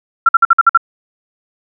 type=tone bursts; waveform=sine; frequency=1361 Hz; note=F6; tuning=45 cents flat; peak=-3 dBFS; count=7; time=0.26-0.775 s; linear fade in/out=5 ms; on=29 ms; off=52 ms; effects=none